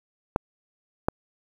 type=clicks; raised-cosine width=1 ms; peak=-7 dBFS; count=2; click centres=0.361 / 1.085 s; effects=7-bit